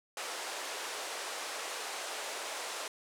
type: band-pass noise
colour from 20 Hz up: pink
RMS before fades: -40 dBFS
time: 0.17-2.88 s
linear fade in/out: 2 ms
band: 460 to 10000 Hz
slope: 24 dB/octave
effects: none